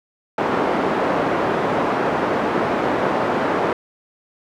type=band-pass noise; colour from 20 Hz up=pink; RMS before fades=-20 dBFS; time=0.38-3.73 s; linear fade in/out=2 ms; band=280 to 1200 Hz; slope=12 dB/octave; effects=none